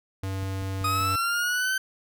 square tone, 96.1 Hz, G2, 34 cents flat, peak -29 dBFS, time 0.23-1.16 s, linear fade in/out 5 ms
click train, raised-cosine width 5 ms, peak -29 dBFS, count 4, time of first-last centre 0.43-1.007 s, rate 5.2 Hz
40% pulse linear sweep, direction up, 1244.5 to 1549 Hz, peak -23 dBFS, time 0.84-1.78 s, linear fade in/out 5 ms
effects none

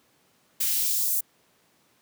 blue noise with high-pass filter sweep, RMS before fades -25 dBFS, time 0.6-1.21 s, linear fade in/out 10 ms, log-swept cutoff 1800 to 8700 Hz, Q 0.89, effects pink hiss -64 dBFS RMS until 2.01 s + high-pass 150 Hz 12 dB/octave

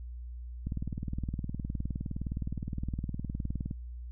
click train, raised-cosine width 5 ms, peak -22 dBFS, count 60, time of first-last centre 0.67-3.711 s, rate 19.4 Hz, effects added 60 Hz sine -39 dBFS peak until 4.11 s

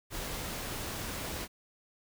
pink noise, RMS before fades -38 dBFS, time 0.1-1.48 s, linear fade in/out 50 ms, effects none

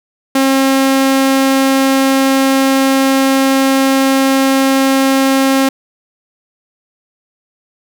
sawtooth tone, 268.8 Hz, C4, 47 cents sharp, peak -5 dBFS, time 0.35-5.69 s, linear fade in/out 5 ms, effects none

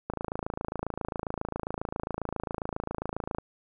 click train, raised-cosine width 1 ms, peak -17 dBFS, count 91, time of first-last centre 0.1-3.385 s, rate 27.4 Hz, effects none

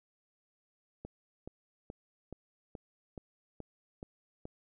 click train, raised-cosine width 2 ms, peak -29 dBFS, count 9, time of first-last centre 1.05-4.454 s, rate 2.35 Hz, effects none

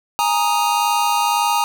square chord, Ab suspended second, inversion none, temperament equal, 830.6 / 932.3 / 1244.5 Hz, Ab5 / Bb5 / Eb6, 0 / 0 / 0 cents, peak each -21 / -19 / -23 dBFS, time 0.19-1.64 s, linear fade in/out 0 ms, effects none

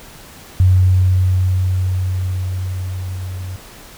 sine tone with level ramp, 92.5 Hz, F#2, in tune, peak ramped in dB -7 to -24 dBFS, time 0.6-3.56 s, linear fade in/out 0 ms, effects pink hiss -39 dBFS RMS until 3.97 s

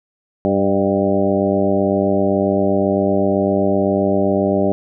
harmonic tone with a mistuned harmonic, 98 Hz, G2, in tune, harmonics 1 / 2 / 3 / 4 / 5 / 6 / 7 / 8, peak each -27 / -19 / -21 / -20 / -25 / -19 / -27 / -28 dBFS, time 0.45-4.72 s, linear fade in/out 0 ms, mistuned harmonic 6, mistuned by +30 cents, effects none

